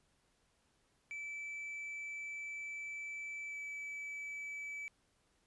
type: tone with pitch glide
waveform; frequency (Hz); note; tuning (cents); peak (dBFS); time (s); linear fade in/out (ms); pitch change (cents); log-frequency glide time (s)
triangle; 2315 to 2300; D7 to D7; -25 to -37; -40; 1.11-4.88; 0; -12; 3.48-3.56
effects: pink hiss -75 dBFS RMS until 5.46 s + resampled to 24000 Hz